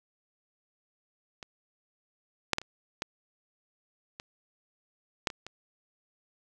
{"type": "clicks", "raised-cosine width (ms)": 0.2, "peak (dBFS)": [-24, -6, -12, -28, -14, -23, -9, -23, -24], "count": 9, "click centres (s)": [1.428, 2.533, 2.584, 2.616, 3.021, 4.199, 5.272, 5.302, 5.466], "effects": []}